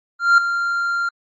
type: tone with ADSR envelope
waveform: triangle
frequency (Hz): 1389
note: F6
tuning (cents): -10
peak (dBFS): -5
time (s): 0.19-1.09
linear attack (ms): 190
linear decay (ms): 3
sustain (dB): -11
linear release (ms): 6
effects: MP3 32 kbps